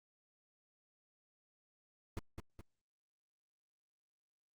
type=noise with echo; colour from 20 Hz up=brown; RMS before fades=-39 dBFS; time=2.17-2.19 s; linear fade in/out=0 ms; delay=210 ms; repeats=2; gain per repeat=-5 dB; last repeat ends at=2.61 s; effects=Opus 48 kbps